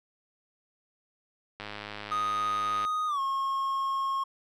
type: click train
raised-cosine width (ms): 0.3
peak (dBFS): -22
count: 131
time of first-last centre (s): 1.6-2.85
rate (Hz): 104
type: tone with pitch glide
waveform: triangle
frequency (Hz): 1244.5 to 1083.4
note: D#6 to C#6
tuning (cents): 0 to -40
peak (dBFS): -25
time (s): 2.11-4.24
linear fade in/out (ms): 10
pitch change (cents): -240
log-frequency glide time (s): 3.07-3.2
effects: none